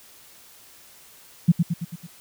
sine tone with echo, 170 Hz, F3, 46 cents flat, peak -10 dBFS, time 1.48-1.52 s, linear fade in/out 10 ms, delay 110 ms, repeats 5, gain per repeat -5 dB, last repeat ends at 2.07 s, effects white hiss -50 dBFS RMS until 2.2 s

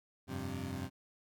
20% pulse chord, F suspended second, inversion none, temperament equal, 87.31 / 98 / 130.81 Hz, F2 / G2 / C3, 0 / 0 / 0 cents, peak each -38 / -38 / -38 dBFS, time 0.27-0.9 s, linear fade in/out 50 ms, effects none

